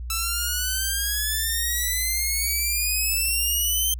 5% pulse exponential sweep, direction up, 1318.5 to 3136 Hz, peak -13 dBFS, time 0.1-3.94 s, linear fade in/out 2 ms, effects added 60 Hz sine -30 dBFS peak until 3.99 s

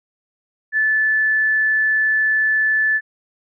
sine tone, 1743 Hz, A6, 17 cents flat, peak -14 dBFS, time 0.72-3.01 s, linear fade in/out 50 ms, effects none

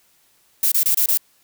violet noise bursts, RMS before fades -17 dBFS, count 5, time 0.63-1.174 s, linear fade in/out 2 ms, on 88 ms, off 26 ms, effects white hiss -59 dBFS RMS until 1.43 s

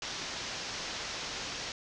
white low-pass noise, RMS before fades -39 dBFS, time 0.02-1.72 s, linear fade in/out 2 ms, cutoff 6300 Hz, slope 48 dB/octave, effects none

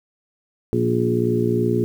harmonic tone with a mistuned harmonic, 59 Hz, A#1, 22 cents sharp, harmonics 2 / 3 / 4 / 5 / 6 / 7, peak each -23 / -28 / -23 / -31 / -22 / -23 dBFS, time 0.73-1.84 s, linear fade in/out 0 ms, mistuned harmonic 7, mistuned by +17 cents, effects 8-bit

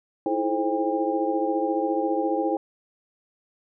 sine tone cluster, 320.9 / 335.4 / 429.3 / 528 / 802 Hz, E4 / E4 / A4 / C5 / G5, -46 / +30 / -43 / +16 / +39 cents, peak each -27 / -29 / -30 / -28 / -28 dBFS, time 0.26-2.57 s, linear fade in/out 2 ms, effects none

